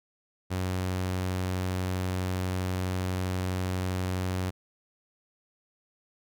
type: tone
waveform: sawtooth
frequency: 92.3 Hz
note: F#2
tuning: 4 cents flat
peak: -24 dBFS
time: 0.5-4.51 s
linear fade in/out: 20 ms
effects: none